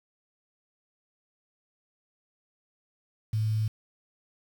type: tone with quantisation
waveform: sine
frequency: 109 Hz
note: A2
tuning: 16 cents flat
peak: -24 dBFS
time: 3.33-3.68 s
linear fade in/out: 5 ms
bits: 8
effects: none